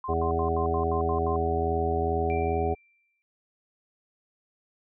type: tone bursts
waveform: sine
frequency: 1046.5 Hz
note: C6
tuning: in tune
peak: -32 dBFS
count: 8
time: 0.04-1.361 s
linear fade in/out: 2 ms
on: 96 ms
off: 79 ms
type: harmonic tone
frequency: 82.41 Hz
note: E2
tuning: in tune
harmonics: 1 / 2 / 3 / 4 / 5 / 7 / 8 / 9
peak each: -29 / -38 / -36 / -37 / -28 / -37 / -39 / -29 dBFS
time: 0.08-2.75 s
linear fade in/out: 20 ms
type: tone with exponential decay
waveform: sine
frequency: 2354 Hz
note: D7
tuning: 3 cents sharp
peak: -36 dBFS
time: 2.3-3.22 s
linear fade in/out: 0 ms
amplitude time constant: 200 ms
effects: none